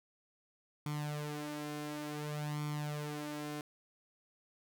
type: tone with flanger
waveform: sawtooth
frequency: 149 Hz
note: D3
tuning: 25 cents sharp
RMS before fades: -40 dBFS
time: 0.86-3.61 s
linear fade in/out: 2 ms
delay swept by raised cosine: 0.89 to 3.89 ms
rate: 0.56 Hz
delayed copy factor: +0.7
effects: none